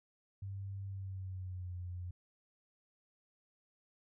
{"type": "tone with pitch glide", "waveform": "sine", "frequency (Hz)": [98, 89.35], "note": ["G2", "F2"], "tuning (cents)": [0, 40], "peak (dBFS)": -40, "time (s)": [0.42, 2.11], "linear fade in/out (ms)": 5, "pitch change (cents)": -160, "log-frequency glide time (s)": [0.86, 1.77], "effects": []}